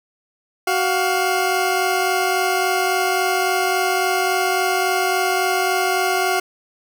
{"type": "tone pair together", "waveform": "20% pulse", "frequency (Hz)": [374.6, 705.6], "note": ["F#4", "F5"], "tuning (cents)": [21, 18], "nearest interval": "major seventh", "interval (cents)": 1097, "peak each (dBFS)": -15, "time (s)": [0.67, 6.4], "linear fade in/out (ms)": 5, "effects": []}